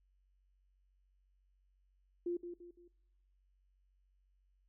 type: tone with echo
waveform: sine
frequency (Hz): 348.5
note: F4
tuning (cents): -4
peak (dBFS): -34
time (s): 2.26-2.37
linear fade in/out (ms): 5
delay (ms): 170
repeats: 3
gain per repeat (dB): -8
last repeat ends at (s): 2.88
effects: noise-tail reverb RT60 0.9 s tail -21 dB re dry + added 47 Hz sine -70 dBFS peak until 4.68 s